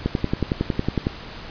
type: click train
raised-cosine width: 3 ms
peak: -7 dBFS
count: 12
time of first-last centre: 0.06-1.069 s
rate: 10.9 Hz
effects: pink hiss -37 dBFS RMS until 1.5 s + resampled to 11025 Hz